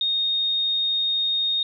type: tone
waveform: sine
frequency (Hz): 3704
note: A#7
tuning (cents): -12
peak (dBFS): -20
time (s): 0.01-1.63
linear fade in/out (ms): 2
effects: none